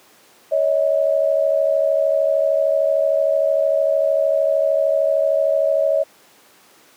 sine tone pair together, 559.8 / 633 Hz, C#5 / D#5, +17 / +30 cents, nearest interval major second, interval 213 cents, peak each -17 dBFS, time 0.51-6.04 s, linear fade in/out 20 ms, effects pink hiss -50 dBFS RMS until 6.96 s + high-pass 300 Hz 12 dB/octave

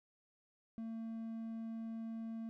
triangle tone, 225.7 Hz, A3, 44 cents sharp, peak -39 dBFS, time 0.78-2.49 s, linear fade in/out 0 ms, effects none

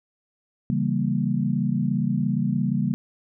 sine chord, C# diminished seventh, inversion none, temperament equal, 138.59 / 164.81 / 196 / 233.1 Hz, C#3 / E3 / G3 / Bb3, 0 / 0 / 0 / 0 cents, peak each -26 / -28 / -25 / -26 dBFS, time 0.7-2.94 s, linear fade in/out 0 ms, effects none

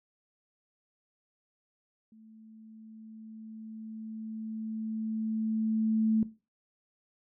sine tone with level ramp, 220 Hz, A3, in tune, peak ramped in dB -53 to -23 dBFS, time 2.12-6.23 s, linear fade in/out 2 ms, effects noise-tail reverb RT60 0.3 s tail -17 dB re dry

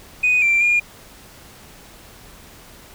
sine tone with pitch steps, 2488 / 2357 / 2419 Hz, D#7 / D7 / D#7, -1 / +6 / -49 cents, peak -12 dBFS, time 0.23-0.8 s, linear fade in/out 10 ms, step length 190 ms, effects tanh soft clip ceiling -10 dBFS + pink hiss -44 dBFS RMS until 2.94 s

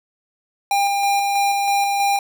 square tone with tremolo, 801 Hz, G5, 37 cents sharp, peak -16 dBFS, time 0.71-2.19 s, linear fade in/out 2 ms, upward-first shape square, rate 3.1 Hz, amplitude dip 25%, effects none

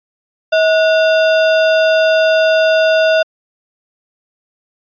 sine tone with sample-and-hold, 640 Hz, D#5, 49 cents sharp, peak -8 dBFS, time 0.52-3.23 s, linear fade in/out 10 ms, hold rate 2100 Hz, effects resampled to 11025 Hz

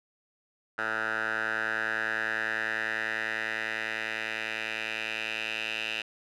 10% pulse tone with band-pass filter sweep, 110 Hz, A2, in tune, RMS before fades -32 dBFS, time 0.78-6.02 s, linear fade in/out 5 ms, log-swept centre 1400 to 2700 Hz, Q 4.1, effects none

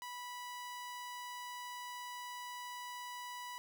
sawtooth tone, 983 Hz, B5, 8 cents flat, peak -40 dBFS, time 0.02-3.58 s, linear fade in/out 0 ms, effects none

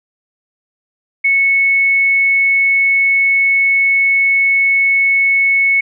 sine tone, 2205 Hz, C#7, 10 cents flat, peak -9 dBFS, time 1.24-5.81 s, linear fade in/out 10 ms, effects none

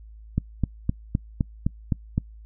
click train, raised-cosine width 5 ms, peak -9 dBFS, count 8, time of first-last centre 0.38-2.179 s, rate 3.89 Hz, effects noise-tail reverb RT60 0.1 s tail -25 dB re dry + added 54 Hz sine -42 dBFS peak until 2.45 s

